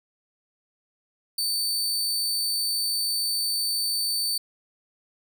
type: tone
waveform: sawtooth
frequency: 4553 Hz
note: C#8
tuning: 45 cents sharp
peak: -21 dBFS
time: 1.38-4.38 s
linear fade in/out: 5 ms
effects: none